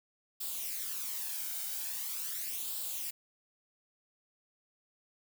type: noise with flanger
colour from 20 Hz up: blue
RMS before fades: -38 dBFS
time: 0.4-3.11 s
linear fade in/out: 10 ms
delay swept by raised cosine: 0.24 to 1.34 ms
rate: 0.42 Hz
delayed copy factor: +0.6
effects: none